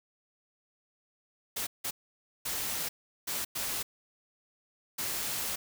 white noise bursts at uneven times, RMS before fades -34 dBFS, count 6, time 1.56-1.67 / 1.84-1.91 / 2.45-2.89 / 3.27-3.45 / 3.55-3.83 / 4.98-5.56 s, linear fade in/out 10 ms, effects none

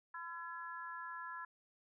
harmonic tone, 338 Hz, E4, 43 cents sharp, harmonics 3 / 4 / 5, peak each -47 / -49 / -48 dBFS, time 0.14-1.45 s, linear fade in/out 5 ms, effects none

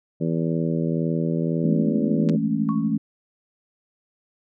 harmonic tone, 81.9 Hz, E2, 11 cents flat, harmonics 2 / 3 / 4 / 5 / 6 / 7, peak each -23 / -27 / -29 / -31 / -33 / -34 dBFS, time 0.2-2.37 s, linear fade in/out 20 ms
sine chord, A major seventh, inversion second, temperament equal, 164.81 / 207.7 / 220 / 277.2 Hz, E3 / G#3 / A3 / C#4, 0 / 0 / 0 / 0 cents, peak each -27 / -27 / -23 / -26 dBFS, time 1.64-2.98 s, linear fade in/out 5 ms
clicks, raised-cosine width 0.2 ms, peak -20 dBFS, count 2, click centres 2.289 / 2.296 s
sine tone with exponential decay, 1108.7 Hz, C#6, in tune, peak -27 dBFS, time 2.69-2.96 s, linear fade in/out 0 ms, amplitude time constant 58 ms
effects none

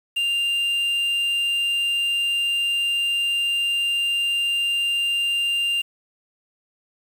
triangle tone with quantisation, 2794 Hz, F7, in tune, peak -18 dBFS, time 0.16-5.82 s, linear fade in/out 10 ms, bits 7, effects none

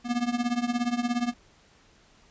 square tone with tremolo, 240.8 Hz, B3, 44 cents flat, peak -22 dBFS, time 0.04-1.34 s, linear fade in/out 50 ms, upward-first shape triangle, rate 17 Hz, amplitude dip 90%, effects pink hiss -59 dBFS RMS until 2.3 s + resampled to 16000 Hz

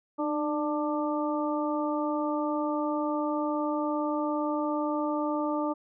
harmonic tone with a mistuned harmonic, 296.3 Hz, D4, 15 cents sharp, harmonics 1 / 2 / 3 / 4, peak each -29 / -32 / -34 / -35 dBFS, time 0.18-5.74 s, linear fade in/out 20 ms, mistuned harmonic 1, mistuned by +38 cents, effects none

